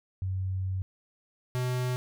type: tone pair in turn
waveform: sine / square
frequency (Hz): 94.2 / 125.74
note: F#2 / B2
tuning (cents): +32 / +32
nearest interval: perfect fourth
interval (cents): 500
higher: second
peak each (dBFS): -28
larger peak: neither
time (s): 0.22-0.82 / 1.55-1.96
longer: first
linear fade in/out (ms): 0
effects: none